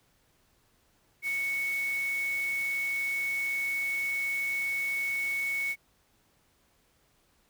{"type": "tone in noise", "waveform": "sine", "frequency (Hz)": 2217, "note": "C#7", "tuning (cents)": 0, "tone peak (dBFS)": -28, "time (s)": [1.22, 5.76], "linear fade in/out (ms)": 50, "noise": "white", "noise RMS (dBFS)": -45, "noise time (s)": [1.22, 5.76], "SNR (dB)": 14, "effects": ["pink hiss -68 dBFS RMS until 7.49 s"]}